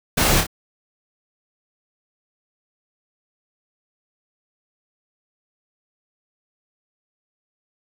pink noise with echo, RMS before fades -18 dBFS, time 0.17-0.41 s, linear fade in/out 10 ms, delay 29 ms, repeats 2, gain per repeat -5 dB, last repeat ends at 0.468 s, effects none

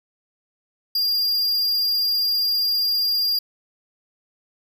square tone, 4805 Hz, D8, 39 cents sharp, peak -19 dBFS, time 0.95-3.39 s, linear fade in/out 5 ms, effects none

